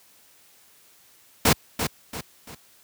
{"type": "noise with echo", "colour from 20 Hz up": "pink", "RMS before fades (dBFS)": -17, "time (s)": [1.45, 1.53], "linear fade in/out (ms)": 5, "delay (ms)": 340, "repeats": 3, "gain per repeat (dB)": -8, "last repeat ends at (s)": 2.55, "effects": ["white hiss -56 dBFS RMS until 2.83 s", "high-pass 60 Hz 12 dB/octave"]}